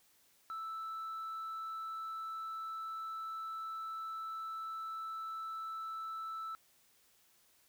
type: tone with tanh clipping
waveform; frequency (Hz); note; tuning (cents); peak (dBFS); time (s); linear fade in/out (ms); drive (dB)
sine; 1318.5; E6; 0; -40; 0.5-6.55; 0; 1
effects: white hiss -69 dBFS RMS until 7.68 s